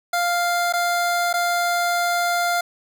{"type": "tone with dropouts", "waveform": "25% pulse", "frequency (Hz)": 698.5, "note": "F5", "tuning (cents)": 0, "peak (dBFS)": -15, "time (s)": [0.13, 2.61], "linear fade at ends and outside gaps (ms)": 5, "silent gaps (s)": [[0.726, 0.735], [1.33, 1.338]], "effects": []}